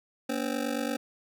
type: ring-modulated tone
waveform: 25% pulse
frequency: 261.6 Hz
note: C4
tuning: in tune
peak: -22 dBFS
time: 0.29-0.97 s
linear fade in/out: 5 ms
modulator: 24.4 Hz
effects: none